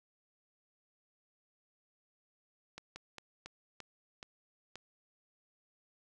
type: slowing click train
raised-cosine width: 0.2 ms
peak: -28 dBFS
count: 7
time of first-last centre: 2.78-4.756 s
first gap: 180 ms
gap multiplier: 1.24
effects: none